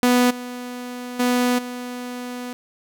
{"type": "tone with level steps", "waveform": "sawtooth", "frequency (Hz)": 246.9, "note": "B3", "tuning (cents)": 0, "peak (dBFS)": [-10, -26, -13, -25], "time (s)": [0.03, 2.53], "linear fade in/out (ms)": 0, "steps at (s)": [0.3, 1.19, 1.58], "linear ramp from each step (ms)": 10, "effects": []}